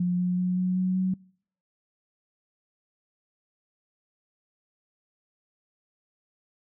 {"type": "tone with pitch steps", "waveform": "sine", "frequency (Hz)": [178.1, 179.75, 181.42, 183.11, 184.81, 186.52], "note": ["F3", "F#3", "F#3", "F#3", "F#3", "F#3"], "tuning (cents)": [34, -50, -34, -18, -2, 14], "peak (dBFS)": -22, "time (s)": [0, 1.14], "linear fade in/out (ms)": 5, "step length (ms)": 190, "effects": ["noise-tail reverb RT60 0.6 s tail -26 dB re dry"]}